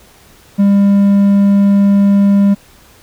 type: tone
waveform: triangle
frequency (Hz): 200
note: G3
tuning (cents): +35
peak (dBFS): -4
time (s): 0.58-2.55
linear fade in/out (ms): 20
effects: pink hiss -44 dBFS RMS until 3.02 s